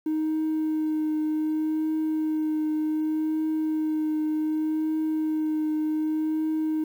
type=tone with vibrato; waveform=triangle; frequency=311.1 Hz; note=D#4; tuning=in tune; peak=-20 dBFS; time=0.06-6.84 s; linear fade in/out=5 ms; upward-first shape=triangle; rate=0.66 Hz; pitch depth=17 cents each way; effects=tanh soft clip ceiling -19 dBFS + 9-bit